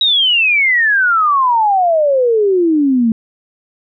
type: exponential sweep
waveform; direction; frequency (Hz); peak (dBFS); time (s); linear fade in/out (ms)
sine; down; 3861 to 219.5; -9; 0.01-3.12; 2
effects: none